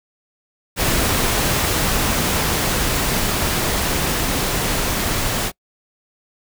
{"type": "noise with level ramp", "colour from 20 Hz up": "pink", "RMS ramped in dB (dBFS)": [-18, -21], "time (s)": [0.76, 5.52], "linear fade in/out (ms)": 50, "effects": ["noise-tail reverb RT60 0.1 s tail -26 dB re dry"]}